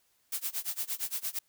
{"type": "noise with tremolo", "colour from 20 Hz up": "blue", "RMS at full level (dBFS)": -32, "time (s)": [0.32, 1.39], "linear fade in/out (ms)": 5, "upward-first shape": "sine", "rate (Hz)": 8.7, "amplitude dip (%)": 95, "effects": ["white hiss -71 dBFS RMS until 1.48 s"]}